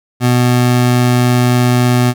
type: tone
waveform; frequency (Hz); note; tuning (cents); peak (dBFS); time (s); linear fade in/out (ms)
25% pulse; 123.47; B2; 0; -5; 0.2-2.14; 50
effects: none